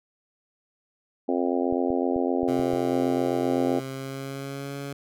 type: harmonic tone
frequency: 87.8 Hz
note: F2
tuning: 10 cents sharp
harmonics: 3 / 4 / 5 / 6 / 7 / 8 / 9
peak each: -26 / -28 / -30 / -32 / -33 / -34 / -35 dBFS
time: 1.28-3.8 s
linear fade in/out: 10 ms
type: clicks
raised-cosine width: 5 ms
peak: -27 dBFS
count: 6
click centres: 1.726 / 1.904 / 2.162 / 2.432 / 2.595 / 2.734 s
type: tone with pitch glide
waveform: 15% pulse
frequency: 130.81 to 140.2 Hz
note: C3 to C#3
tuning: 0 to +20 cents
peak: -26 dBFS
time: 2.48-4.93 s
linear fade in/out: 2 ms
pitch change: +120 cents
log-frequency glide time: 3.5-4.77 s
effects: none